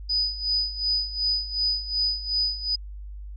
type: tone with tremolo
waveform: sine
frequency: 4978 Hz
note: D#8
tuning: in tune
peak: -20 dBFS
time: 0.09-2.76 s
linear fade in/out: 10 ms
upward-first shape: sine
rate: 2.7 Hz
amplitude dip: 80%
effects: added 50 Hz sine -35 dBFS peak until 3.36 s